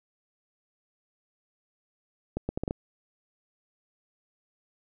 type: accelerating click train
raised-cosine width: 2 ms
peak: -16 dBFS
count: 6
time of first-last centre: 2.37-2.709 s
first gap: 120 ms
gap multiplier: 0.71
effects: none